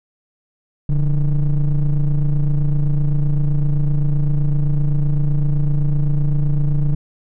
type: ring-modulated tone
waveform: triangle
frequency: 79 Hz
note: D#2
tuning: 27 cents sharp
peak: -8 dBFS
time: 0.89-6.95 s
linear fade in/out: 5 ms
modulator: 65.1 Hz
effects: none